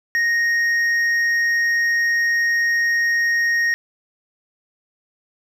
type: tone with hard clipping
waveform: sine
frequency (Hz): 1864.7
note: A#6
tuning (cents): 0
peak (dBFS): -17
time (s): 0.15-3.74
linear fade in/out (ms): 0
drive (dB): 4
effects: none